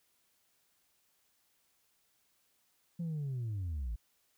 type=linear sweep; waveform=sine; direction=down; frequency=174.3 to 50 Hz; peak=-32 dBFS; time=2.99-3.96 s; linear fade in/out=10 ms; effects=tanh soft clip ceiling -33 dBFS + white hiss -74 dBFS RMS until 4.37 s